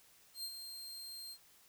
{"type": "tone with ADSR envelope", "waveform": "sawtooth", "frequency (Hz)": 4186, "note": "C8", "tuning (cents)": 0, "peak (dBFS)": -36, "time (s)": [0.34, 1.38], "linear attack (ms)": 100, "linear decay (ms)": 60, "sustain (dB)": -7, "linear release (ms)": 64, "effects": ["white hiss -65 dBFS RMS until 1.68 s"]}